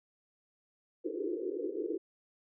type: band-pass noise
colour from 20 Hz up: pink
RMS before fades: -36 dBFS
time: 1.04-1.98 s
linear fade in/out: 20 ms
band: 310 to 480 Hz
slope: 96 dB/octave
effects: none